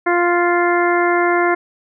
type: harmonic tone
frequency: 349.2 Hz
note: F4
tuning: in tune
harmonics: 1 / 2 / 3 / 4 / 5 / 6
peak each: -16 / -19 / -21 / -22 / -23 / -24 dBFS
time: 0.06-1.55 s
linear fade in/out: 10 ms
effects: none